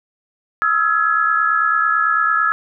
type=tone cluster; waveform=sine; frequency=1285 / 1354 / 1687 Hz; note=E6 / E6 / G#6; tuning=-45 / +46 / +27 cents; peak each=-18 dBFS; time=0.62-2.52 s; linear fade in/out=0 ms; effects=none